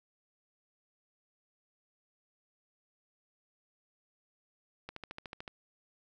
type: click train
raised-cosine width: 0.3 ms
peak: -26 dBFS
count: 9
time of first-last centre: 4.89-5.478 s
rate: 13.6 Hz
effects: none